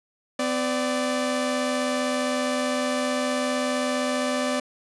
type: tone pair together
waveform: sawtooth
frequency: 253.9 / 587.3 Hz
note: B3 / D5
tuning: +48 / 0 cents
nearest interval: octave + minor third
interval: 1452 cents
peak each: -22 dBFS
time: 0.39-4.6 s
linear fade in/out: 5 ms
effects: resampled to 24000 Hz